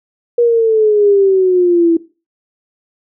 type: exponential sweep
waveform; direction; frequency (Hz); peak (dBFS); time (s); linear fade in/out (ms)
sine; down; 480 to 329; -7; 0.38-1.97; 5
effects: noise-tail reverb RT60 0.3 s tail -18 dB re dry